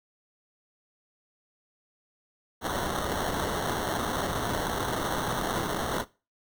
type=noise with sample-and-hold; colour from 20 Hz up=white; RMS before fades=-30 dBFS; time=2.61-6.05 s; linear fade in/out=50 ms; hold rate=2450 Hz; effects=noise-tail reverb RT60 0.3 s tail -19 dB re dry